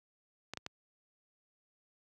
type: clicks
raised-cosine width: 0.2 ms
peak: -22 dBFS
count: 3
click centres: 0.536 / 0.573 / 0.664 s
effects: high-pass 80 Hz 12 dB/octave